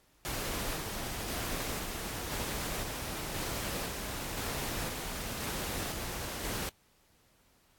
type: noise with tremolo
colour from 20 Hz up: pink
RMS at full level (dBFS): -36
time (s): 0.25-6.69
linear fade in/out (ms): 0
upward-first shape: square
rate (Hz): 0.97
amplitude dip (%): 25
effects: pink hiss -67 dBFS RMS until 7.78 s + AAC 64 kbps